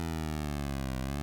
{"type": "linear two-way sweep", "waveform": "15% pulse", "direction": "down then up", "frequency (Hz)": [83.1, 64, 73.6], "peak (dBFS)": -26, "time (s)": [0, 1.22], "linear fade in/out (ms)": 0, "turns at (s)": 0.98, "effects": []}